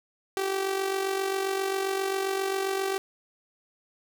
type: tone with amplitude modulation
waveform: sawtooth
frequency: 387 Hz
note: G4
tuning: 22 cents flat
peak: -20 dBFS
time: 0.37-2.98 s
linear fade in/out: 0 ms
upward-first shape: sine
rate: 47.5 Hz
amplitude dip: 55%
effects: none